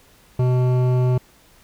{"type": "tone with hard clipping", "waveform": "sine", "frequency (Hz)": 125.9, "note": "B2", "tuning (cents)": 34, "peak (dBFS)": -17, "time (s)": [0.39, 1.18], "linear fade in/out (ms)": 5, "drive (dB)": 13, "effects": ["pink hiss -53 dBFS RMS until 1.63 s"]}